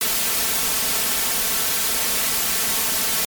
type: noise with comb filter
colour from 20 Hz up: white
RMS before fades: -21 dBFS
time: 0.01-3.25 s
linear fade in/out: 2 ms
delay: 4.5 ms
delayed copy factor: +0.55
effects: MP3 96 kbps